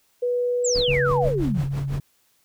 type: tone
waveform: sine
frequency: 489.7 Hz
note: B4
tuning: 15 cents flat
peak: -20 dBFS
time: 0.22-1.29 s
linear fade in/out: 10 ms
type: exponential sweep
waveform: sine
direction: down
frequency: 7902 to 131.7 Hz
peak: -22 dBFS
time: 0.64-1.64 s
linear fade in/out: 10 ms
type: noise with tremolo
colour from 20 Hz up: brown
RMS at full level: -27 dBFS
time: 0.74-2 s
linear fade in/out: 20 ms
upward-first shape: triangle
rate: 6 Hz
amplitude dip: 100%
type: tone with vibrato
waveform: sine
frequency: 138.8 Hz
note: C#3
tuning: 3 cents sharp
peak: -24 dBFS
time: 0.88-2 s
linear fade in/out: 2 ms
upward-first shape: triangle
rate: 4.8 Hz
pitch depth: 13 cents each way
effects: white hiss -64 dBFS RMS until 2.44 s